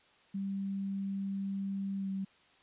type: tone with pitch glide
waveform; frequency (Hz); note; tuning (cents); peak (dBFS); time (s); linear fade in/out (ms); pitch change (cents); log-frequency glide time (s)
sine; 196 to 193.19; G3 to G3; 0 to -25; -33; 0.34-2.25; 10; -25; 1.97-2.09
effects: white hiss -64 dBFS RMS until 2.62 s + resampled to 8000 Hz